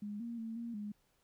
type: tone with pitch steps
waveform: sine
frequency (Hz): 206.9 / 234.3 / 224.9 / 233.9 / 207.9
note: G#3 / A#3 / A3 / A#3 / G#3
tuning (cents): -6 / +9 / +38 / +6 / +2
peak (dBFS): -39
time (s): 0.02-0.92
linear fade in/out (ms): 5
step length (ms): 180
effects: pink hiss -75 dBFS RMS until 1.23 s